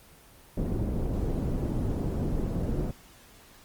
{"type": "low-pass noise", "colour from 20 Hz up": "pink", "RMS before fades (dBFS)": -29, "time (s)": [0.57, 2.91], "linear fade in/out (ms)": 5, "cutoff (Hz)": 370, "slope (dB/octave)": 12, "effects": ["pink hiss -54 dBFS RMS until 3.64 s", "Opus 24 kbps"]}